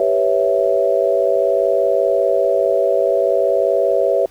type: chord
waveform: sine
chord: C# half-diminished seventh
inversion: second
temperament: equal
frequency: 392 / 493.9 / 554.4 / 659.3 Hz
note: G4 / B4 / C#5 / E5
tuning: 0 / 0 / 0 / 0 cents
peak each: -20 / -19 / -17 / -18 dBFS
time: 0-4.26 s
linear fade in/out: 2 ms
effects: pink hiss -49 dBFS RMS until 4.3 s